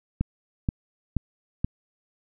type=click train; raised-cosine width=5 ms; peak=-11 dBFS; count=4; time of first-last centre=0.21-1.645 s; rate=2.09 Hz; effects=none